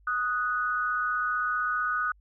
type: tone pair together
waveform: sine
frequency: 1244.5 / 1480 Hz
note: D#6 / F#6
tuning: 0 / 0 cents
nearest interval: minor third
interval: 300 cents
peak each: -28 dBFS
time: 0.07-2.12 s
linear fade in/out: 5 ms
effects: added 50 Hz sine -56 dBFS peak until 2.2 s